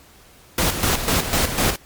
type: noise with tremolo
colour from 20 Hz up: pink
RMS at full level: -18 dBFS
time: 0.58-1.76 s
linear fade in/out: 2 ms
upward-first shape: square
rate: 4 Hz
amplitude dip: 60%
effects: pink hiss -49 dBFS RMS until 1.85 s + MP3 96 kbps